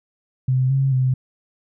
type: tone with pitch steps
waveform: sine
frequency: 129.3 / 135.4 / 129.3 Hz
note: C3 / C#3 / C3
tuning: -20 / -40 / -20 cents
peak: -15 dBFS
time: 0.48-1.14 s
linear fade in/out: 5 ms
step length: 220 ms
effects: none